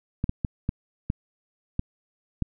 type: clicks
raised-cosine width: 5 ms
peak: -12 dBFS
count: 7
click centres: 0.241 / 0.294 / 0.448 / 0.691 / 1.101 / 1.794 / 2.423 s
effects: none